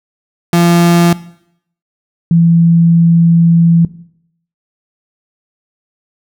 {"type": "tone pair in turn", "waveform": ["35% pulse", "sine"], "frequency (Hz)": [171.6, 167.87], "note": ["F3", "E3"], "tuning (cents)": [-30, 32], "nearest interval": "unison", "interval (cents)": 38, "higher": "first", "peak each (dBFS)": -5, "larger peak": "neither", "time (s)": [[0.53, 1.13], [2.31, 3.85]], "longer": "second", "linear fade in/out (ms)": 2, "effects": ["noise-tail reverb RT60 0.7 s tail -18 dB re dry"]}